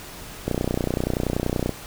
click train, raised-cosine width 2 ms, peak -9 dBFS, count 38, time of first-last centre 0.48-1.693 s, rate 30.5 Hz, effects pink hiss -39 dBFS RMS until 1.86 s

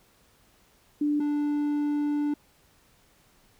sine / triangle tone pair in turn, 294.6 / 293.5 Hz, D4 / D4, +6 / -1 cents, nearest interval unison, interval 7 cents, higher first, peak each -22 dBFS, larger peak neither, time 1.01-1.2 / 1.2-2.34 s, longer second, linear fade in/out 5 ms, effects pink hiss -62 dBFS RMS until 3.59 s

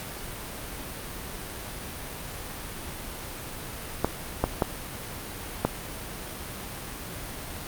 clicks, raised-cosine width 1 ms, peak -7 dBFS, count 4, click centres 4.046 / 4.44 / 4.622 / 5.65 s, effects pink hiss -37 dBFS RMS until 7.67 s + Opus 48 kbps

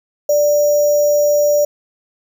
sine tone with sample-and-hold, 587.3 Hz, D5, in tune, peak -10 dBFS, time 0.29-1.65 s, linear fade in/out 5 ms, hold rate 6300 Hz, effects none

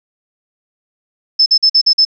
sine tone bursts, 5250 Hz, E8, 8 cents flat, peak -6 dBFS, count 6, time 1.39-2.051 s, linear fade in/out 10 ms, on 71 ms, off 47 ms, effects none

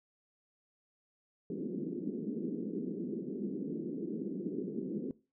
pink band-pass noise, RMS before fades -38 dBFS, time 1.5-5.11 s, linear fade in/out 2 ms, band 180 to 410 Hz, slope 48 dB/octave, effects noise-tail reverb RT60 0.3 s tail -18 dB re dry

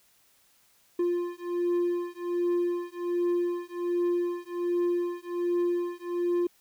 triangle beating tone pair, 349.2 / 350.5 Hz, F4 / F4, 0 / +6 cents, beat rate 1.3 Hz, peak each -27 dBFS, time 0.99-6.47 s, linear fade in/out 5 ms, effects white hiss -64 dBFS RMS until 6.6 s

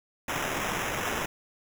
white noise with sample-and-hold, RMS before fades -31 dBFS, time 0.28-1.26 s, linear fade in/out 5 ms, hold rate 4410 Hz, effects none

